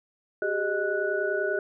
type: tone cluster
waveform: sine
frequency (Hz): 381.6 / 411.7 / 618 / 1475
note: G4 / G#4 / D#5 / F#6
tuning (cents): -47 / -15 / -12 / -6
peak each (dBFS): -30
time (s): 0.42-1.59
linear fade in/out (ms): 2
effects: none